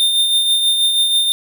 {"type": "tone with tremolo", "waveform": "square", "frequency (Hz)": 3623, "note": "A7", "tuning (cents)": 50, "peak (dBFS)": -11, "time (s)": [0, 1.32], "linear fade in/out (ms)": 0, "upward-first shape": "triangle", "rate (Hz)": 6.2, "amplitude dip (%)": 45, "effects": []}